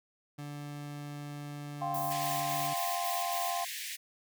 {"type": "tone", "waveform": "30% pulse", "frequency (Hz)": 145.6, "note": "D3", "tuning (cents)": -15, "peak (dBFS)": -37, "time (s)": [0.38, 2.74], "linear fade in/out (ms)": 10}
{"type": "chord", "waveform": "sine", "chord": "F suspended second", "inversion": "none", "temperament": "equal", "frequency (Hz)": [698.5, 784, 1046.5], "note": ["F5", "G5", "C6"], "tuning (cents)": [0, 0, 0], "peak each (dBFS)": [-34, -37, -38], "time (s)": [1.81, 3.65], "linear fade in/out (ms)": 10}
{"type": "noise bursts", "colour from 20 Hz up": "violet", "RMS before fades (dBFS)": -40, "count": 6, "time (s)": [1.94, 3.505], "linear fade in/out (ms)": 5, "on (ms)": 190, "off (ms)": 85}
{"type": "high-pass noise", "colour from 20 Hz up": "pink", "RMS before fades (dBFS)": -40, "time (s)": [2.1, 3.97], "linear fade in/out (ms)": 20, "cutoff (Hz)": 1700, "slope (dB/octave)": 96}
{"effects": []}